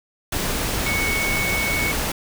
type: tone in noise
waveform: sine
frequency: 2217 Hz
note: C#7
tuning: in tune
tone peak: -22 dBFS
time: 0.86-1.92 s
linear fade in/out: 5 ms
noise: pink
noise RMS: -24 dBFS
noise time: 0.32-2.12 s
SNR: -1 dB
effects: none